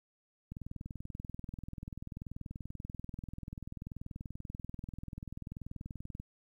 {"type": "click train", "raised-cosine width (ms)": 5, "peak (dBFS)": -30, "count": 118, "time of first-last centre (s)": [0.52, 6.2], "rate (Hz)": 20.6, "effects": ["11-bit"]}